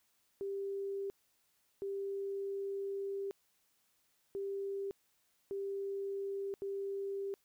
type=tone bursts at uneven times; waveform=sine; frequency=394.8 Hz; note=G4; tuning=12 cents sharp; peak=-36 dBFS; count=5; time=0.41-1.1 / 1.82-3.31 / 4.35-4.91 / 5.51-6.54 / 6.62-7.34 s; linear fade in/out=0 ms; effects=white hiss -75 dBFS RMS until 7.44 s